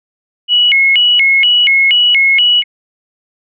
sine tone with vibrato, 2524 Hz, D#7, 24 cents sharp, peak -6 dBFS, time 0.48-2.64 s, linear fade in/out 50 ms, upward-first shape square, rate 2.1 Hz, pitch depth 260 cents each way, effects none

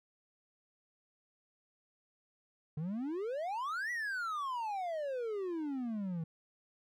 triangle exponential two-way sweep, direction up then down, 145.4 to 1975.5 to 157.9 Hz, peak -33 dBFS, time 2.77-6.24 s, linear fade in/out 5 ms, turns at 3.91 s, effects none

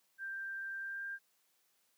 sine tone with pitch glide, 1578 to 1593.6 Hz, G6 to G6, +11 to +28 cents, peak -39 dBFS, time 0.18-1.19 s, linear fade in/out 50 ms, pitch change +17 cents, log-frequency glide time 0.78-1.05 s, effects white hiss -75 dBFS RMS until 1.97 s + high-pass 150 Hz 12 dB/octave

